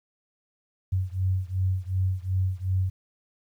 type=beating tone pair; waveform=sine; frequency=92.5 / 95.2 Hz; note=F#2 / F#2; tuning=0 / +50 cents; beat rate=2.7 Hz; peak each=-26 / -27 dBFS; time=0.92-2.9 s; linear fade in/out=10 ms; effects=10-bit